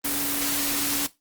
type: tone in noise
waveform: sine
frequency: 284.7 Hz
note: C#4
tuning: 46 cents sharp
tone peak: -31 dBFS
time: 0.04-1.07 s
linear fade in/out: 10 ms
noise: white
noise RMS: -26 dBFS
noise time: 0.04-1.07 s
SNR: -8 dB
effects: noise-tail reverb RT60 0.2 s tail -17 dB re dry + Opus 24 kbps